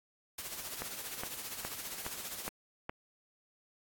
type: noise with tremolo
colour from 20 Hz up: white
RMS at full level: -40 dBFS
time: 0.38-2.49 s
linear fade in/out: 5 ms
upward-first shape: sine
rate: 15 Hz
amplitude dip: 50%
type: click train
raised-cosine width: 0.5 ms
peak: -22 dBFS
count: 6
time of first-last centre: 0.82-2.895 s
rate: 2.41 Hz
effects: AAC 64 kbps